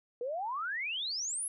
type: exponential sweep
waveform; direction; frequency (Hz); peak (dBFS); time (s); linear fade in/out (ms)
sine; up; 465 to 11180; -33; 0.21-1.48; 2
effects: none